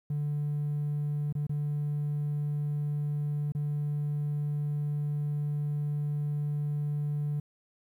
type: tone with dropouts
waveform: triangle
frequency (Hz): 147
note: D3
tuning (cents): +2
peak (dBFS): -25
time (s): 0.1-7.4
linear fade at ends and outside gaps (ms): 5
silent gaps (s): 1.326-1.351 / 1.468-1.494 / 3.521-3.549
effects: tanh soft clip ceiling -24 dBFS + 11-bit